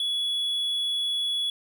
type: tone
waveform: triangle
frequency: 3386 Hz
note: G#7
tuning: 33 cents sharp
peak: -23 dBFS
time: 0-1.5 s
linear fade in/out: 2 ms
effects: none